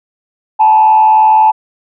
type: tone with frequency modulation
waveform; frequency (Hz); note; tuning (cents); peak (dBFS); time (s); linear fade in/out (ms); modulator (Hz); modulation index
sine; 868; A5; -24; -3; 0.59-1.52; 20; 82.4; 0.55
effects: tanh soft clip ceiling 0 dBFS